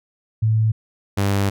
sine / sawtooth tone pair in turn, 110.1 / 99.54 Hz, A2 / G2, +2 / +27 cents, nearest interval major second, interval 175 cents, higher first, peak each -14 / -13 dBFS, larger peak second, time 0.42-0.72 / 1.17-1.5 s, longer second, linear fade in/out 10 ms, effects none

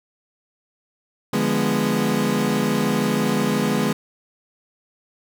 30% pulse chord, D diminished seventh, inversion none, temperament equal with one note detuned, 148.62 / 174.61 / 207.7 / 246.9 Hz, D3 / F3 / Ab3 / Cb4, +21 / 0 / 0 / 0 cents, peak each -24 / -25 / -19 / -21 dBFS, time 1.33-3.93 s, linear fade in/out 5 ms, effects none

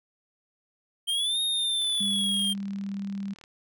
square linear two-way sweep, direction up then down, 3136 to 3729 to 3180 Hz, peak -25 dBFS, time 1.07-2.54 s, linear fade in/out 20 ms, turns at 1.41 s
click train, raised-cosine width 0.2 ms, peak -32 dBFS, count 63, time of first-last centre 1.82-3.439 s, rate 38.3 Hz
sine tone with pitch glide, 200 to 198.16 Hz, G3 to G3, +35 to +19 cents, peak -30 dBFS, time 2-3.34 s, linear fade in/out 10 ms, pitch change -16 cents, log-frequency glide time 2.2-2.74 s
effects none

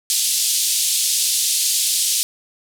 white band-pass noise, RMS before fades -19 dBFS, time 0.1-2.23 s, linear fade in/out 0 ms, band 3300 to 11000 Hz, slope 24 dB/octave, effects none

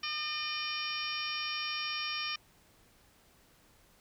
harmonic tone with a mistuned harmonic, 606 Hz, D#5, 46 cents flat, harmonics 2 / 3 / 4 / 5 / 6 / 7 / 8 / 9, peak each -41 / -44 / -39 / -40 / -46 / -49 / -44 / -40 dBFS, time 0.03-2.36 s, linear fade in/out 5 ms, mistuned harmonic 9, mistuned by +23 cents, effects pink hiss -64 dBFS RMS until 4 s

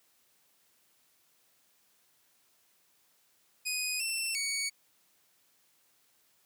15% pulse tone with pitch steps, 2495 / 2688 / 2241 Hz, D#7 / E7 / C#7, +4 / +33 / +18 cents, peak -24 dBFS, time 3.65-4.7 s, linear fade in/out 20 ms, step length 350 ms, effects white hiss -69 dBFS RMS until 6.45 s + high-pass 100 Hz 12 dB/octave

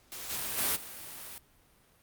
white noise with level steps, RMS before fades -42 / -35 / -29 / -44 dBFS, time 0.12-1.38 s, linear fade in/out 0 ms, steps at 0.29 / 0.57 / 0.75 s, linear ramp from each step 20 ms, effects pink hiss -64 dBFS RMS until 2.02 s + Opus 48 kbps

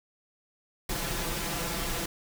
pink noise with comb filter, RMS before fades -32 dBFS, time 0.89-2.06 s, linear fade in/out 5 ms, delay 5.9 ms, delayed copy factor +0.75, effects none

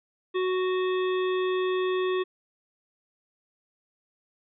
harmonic tone with a mistuned harmonic, 370 Hz, F#4, in tune, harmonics 1 / 3 / 5 / 7 / 9 / 10, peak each -24 / -34 / -38 / -41 / -43 / -44 dBFS, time 0.34-2.24 s, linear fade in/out 20 ms, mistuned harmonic 10, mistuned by -51 cents, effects none

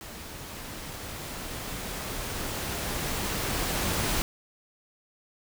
pink noise with level ramp, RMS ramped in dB -42 to -27 dBFS, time 0.01-4.22 s, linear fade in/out 0 ms, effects none

